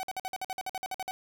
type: tone bursts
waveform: 45% pulse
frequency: 755 Hz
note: F#5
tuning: 35 cents sharp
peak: -32 dBFS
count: 14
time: 0-1.11 s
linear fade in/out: 0 ms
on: 31 ms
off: 52 ms
effects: none